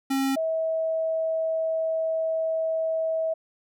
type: tone pair in turn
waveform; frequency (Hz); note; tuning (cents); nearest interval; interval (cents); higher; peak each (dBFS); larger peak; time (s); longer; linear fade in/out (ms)
square / sine; 270.1 / 645.4; C#4 / E5; -45 / -37; octave + minor third; 1508; second; -23; neither; 0.1-0.36 / 0.36-3.34; second; 10
effects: none